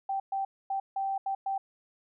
sine tone bursts at uneven times, 780 Hz, G5, 9 cents flat, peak -28 dBFS, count 6, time 0.09-0.2 / 0.32-0.45 / 0.7-0.8 / 0.96-1.18 / 1.26-1.35 / 1.46-1.58 s, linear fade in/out 5 ms, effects none

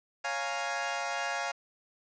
20% pulse chord, Bb minor seventh, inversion first, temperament equal, 554.4 / 698.5 / 830.6 / 932.3 Hz, Db5 / F5 / Ab5 / Bb5, 0 / 0 / 0 / 0 cents, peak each -34 / -30 / -31 / -36 dBFS, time 0.24-1.52 s, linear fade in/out 10 ms, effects resampled to 16000 Hz + 9-bit

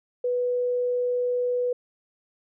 sine tone, 492.7 Hz, B4, 4 cents flat, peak -22 dBFS, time 0.24-1.73 s, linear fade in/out 5 ms, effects none

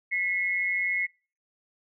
sine tone pair together, 1981 / 2168 Hz, B6 / C#7, +5 / -39 cents, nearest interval major second, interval 156 cents, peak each -29 / -26 dBFS, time 0.11-1.07 s, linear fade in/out 20 ms, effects noise-tail reverb RT60 0.4 s tail -26 dB re dry

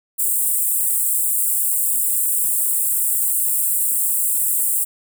pink high-pass noise, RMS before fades -19 dBFS, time 0.18-4.85 s, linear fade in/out 20 ms, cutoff 7800 Hz, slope 96 dB/octave, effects none

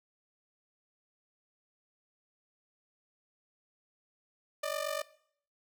sawtooth ring-modulated tone, 598 Hz, D5, 31 cents sharp, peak -26 dBFS, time 4.63-5.02 s, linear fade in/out 5 ms, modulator 24 Hz, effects noise-tail reverb RT60 0.6 s tail -19 dB re dry

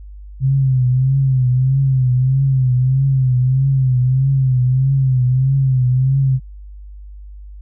sine tone with vibrato, 130.81 Hz, C3, in tune, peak -11 dBFS, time 0.4-6.4 s, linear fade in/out 50 ms, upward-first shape triangle, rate 1.6 Hz, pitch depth 89 cents each way, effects added 50 Hz sine -32 dBFS peak until 7.61 s

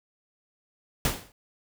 pink noise with exponential decay, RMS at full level -22 dBFS, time 1.05-1.32 s, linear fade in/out 2 ms, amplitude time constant 58 ms, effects none

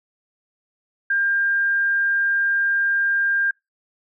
sine tone, 1600 Hz, G6, 35 cents sharp, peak -17 dBFS, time 1.1-3.51 s, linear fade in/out 5 ms, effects noise-tail reverb RT60 0.2 s tail -26 dB re dry

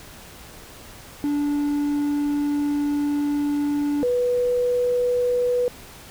triangle / sine tone pair in turn, 290.5 / 491.2 Hz, D4 / B4, -19 / -9 cents, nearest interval major sixth, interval 910 cents, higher second, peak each -18 dBFS, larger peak neither, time 1.24-4.03 / 4.03-5.68 s, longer first, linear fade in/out 0 ms, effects pink hiss -43 dBFS RMS until 6.1 s

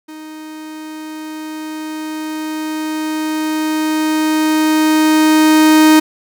45% pulse tone with level ramp, 311.1 Hz, D#4, in tune, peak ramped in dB -30 to -5 dBFS, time 0.08-6 s, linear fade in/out 10 ms, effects none

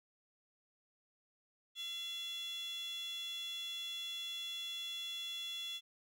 15% pulse tone with high-pass filter, 682 Hz, F5, 41 cents flat, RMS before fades -43 dBFS, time 1.75-5.81 s, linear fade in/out 50 ms, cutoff 3400 Hz, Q 9.5, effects none

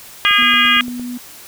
harmonic tone, 408.5 Hz, G#4, 29 cents flat, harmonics 3 / 4 / 5 / 6 / 7 / 8, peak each -17 / -17 / -17 / -17 / -17 / -17 dBFS, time 0.25-0.81 s, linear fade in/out 0 ms
click train, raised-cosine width 2 ms, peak -22 dBFS, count 7, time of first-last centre 0.31-0.996 s, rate 8.74 Hz
sine tone, 245.2 Hz, B3, 12 cents flat, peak -23 dBFS, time 0.38-1.18 s, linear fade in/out 10 ms
effects white hiss -38 dBFS RMS until 1.47 s

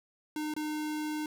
square tone with dropouts, 304.6 Hz, D#4, 37 cents flat, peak -33 dBFS, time 0.36-1.26 s, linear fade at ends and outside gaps 2 ms, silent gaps 0.539-0.564 s, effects none

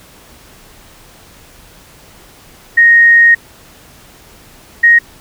sine tone pair in turn, 1864.7 / 1872.6 Hz, A#6 / A#6, 0 / +7 cents, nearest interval unison, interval 7 cents, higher second, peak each -3 dBFS, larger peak neither, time 2.77-3.35 / 4.83-4.99 s, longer first, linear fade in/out 10 ms, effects pink hiss -41 dBFS RMS until 5.2 s

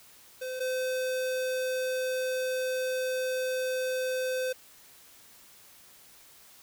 square tone pair in turn, 513 / 513 Hz, C5 / C5, -34 / -34 cents, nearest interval unison, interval 0 cents, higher neither, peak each -34 / -29 dBFS, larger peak second, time 0.41-0.6 / 0.6-4.53 s, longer second, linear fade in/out 10 ms, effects white hiss -55 dBFS RMS until 6.62 s

